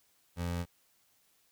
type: tone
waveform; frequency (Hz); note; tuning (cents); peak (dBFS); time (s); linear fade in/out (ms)
25% pulse; 86.8; F2; -10; -29; 0.36-0.66; 50
effects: white hiss -70 dBFS RMS until 1.51 s